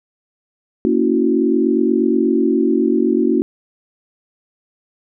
sine chord, F# dominant seventh, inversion first, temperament equal with one note detuned, 233.1 / 280.9 / 329.6 / 370 Hz, A#3 / C#4 / E4 / F#4, 0 / +23 / 0 / 0 cents, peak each -18 dBFS, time 0.85-3.42 s, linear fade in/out 0 ms, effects none

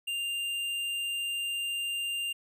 triangle tone with tanh clipping, 2794 Hz, F7, in tune, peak -32 dBFS, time 0.07-2.33 s, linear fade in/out 10 ms, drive 16 dB, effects none

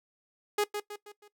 sawtooth tone with echo, 415.3 Hz, G#4, in tune, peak -21 dBFS, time 0.58-0.64 s, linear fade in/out 5 ms, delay 160 ms, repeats 4, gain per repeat -7 dB, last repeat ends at 1.28 s, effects noise-tail reverb RT60 0.1 s tail -17 dB re dry

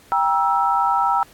sine chord, E diminished, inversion first, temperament just, 791.1 / 949.3 / 1318.5 Hz, G5 / Bb5 / E6, +16 / +31 / 0 cents, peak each -20 dBFS, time 0.12-1.23 s, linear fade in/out 0 ms, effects pink hiss -50 dBFS RMS until 1.33 s + AAC 64 kbps

